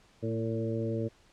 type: harmonic tone with a mistuned harmonic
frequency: 113.3 Hz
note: A#2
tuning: 49 cents flat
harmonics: 1 / 2 / 3 / 4 / 5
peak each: -33 / -36 / -36 / -36 / -39 dBFS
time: 0.22-1.09 s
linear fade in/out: 20 ms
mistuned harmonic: 3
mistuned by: -19 cents
effects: pink hiss -62 dBFS RMS until 1.32 s + low-pass 7000 Hz 12 dB/octave